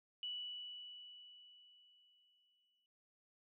sine tone with exponential decay, 2955 Hz, F#7, 3 cents flat, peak -40 dBFS, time 0.23-2.86 s, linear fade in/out 1 ms, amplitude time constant 570 ms, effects none

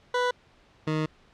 20% pulse tone pair in turn, 493.9 / 155.57 Hz, B4 / D#3, 0 / 0 cents, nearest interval octave + minor sixth, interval 2000 cents, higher first, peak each -18 / -20 dBFS, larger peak first, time 0.14-0.31 / 0.87-1.06 s, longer second, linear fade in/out 5 ms, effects pink hiss -59 dBFS RMS until 1.33 s + low-pass 4000 Hz 12 dB/octave

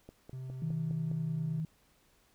click train, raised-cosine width 2 ms, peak -34 dBFS, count 6, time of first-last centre 0.09-1.115 s, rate 4.88 Hz
triangle tone, 130 Hz, C3, 11 cents flat, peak -37 dBFS, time 0.33-1.6 s, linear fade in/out 0 ms
sine tone with pitch glide, 160 to 158.89 Hz, D#3 to D#3, +49 to +37 cents, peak -32 dBFS, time 0.62-1.65 s, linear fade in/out 2 ms, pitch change -12 cents, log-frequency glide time 1.17-1.47 s
effects pink hiss -68 dBFS RMS until 2.34 s

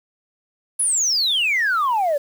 sine exponential sweep, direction down, 10800 to 552 Hz, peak -15 dBFS, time 0.79-2.18 s, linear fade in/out 10 ms, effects tanh soft clip ceiling -14 dBFS + 7-bit

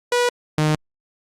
sawtooth tone pair in turn, 487 / 153.4 Hz, B4 / D#3, -24 / -24 cents, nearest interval octave + minor sixth, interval 2000 cents, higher first, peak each -12 dBFS, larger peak neither, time 0.12-0.29 / 0.58-0.75 s, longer neither, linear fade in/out 2 ms, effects low-pass 9000 Hz 12 dB/octave + Opus 48 kbps

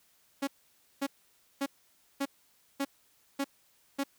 sawtooth tone bursts, 277.2 Hz, C#4, in tune, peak -25 dBFS, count 7, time 0.42-4.038 s, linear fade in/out 10 ms, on 54 ms, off 540 ms, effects white hiss -67 dBFS RMS until 4.18 s

